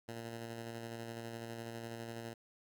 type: tone with tremolo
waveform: 10% pulse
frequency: 115.6 Hz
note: A#2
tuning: 14 cents flat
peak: -34 dBFS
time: 0.08-2.34 s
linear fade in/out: 10 ms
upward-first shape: square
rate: 12 Hz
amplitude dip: 25%
effects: none